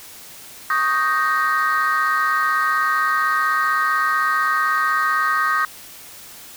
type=chord; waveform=sine; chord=Eb dominant seventh; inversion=third; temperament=equal with one note detuned; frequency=1108.7 / 1244.5 / 1559 / 1864.7 Hz; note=Db6 / Eb6 / G6 / Bb6; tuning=0 / 0 / -10 / 0 cents; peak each=-23 / -18 / -21 / -22 dBFS; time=0.7-5.65 s; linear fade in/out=2 ms; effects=tanh soft clip ceiling -11 dBFS + white hiss -40 dBFS RMS until 6.56 s